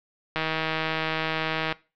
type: click train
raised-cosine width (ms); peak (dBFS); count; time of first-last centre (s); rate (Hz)
0.3; -10; 218; 0.36-1.725; 159
effects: noise-tail reverb RT60 0.3 s tail -20 dB re dry + low-pass 4000 Hz 12 dB/octave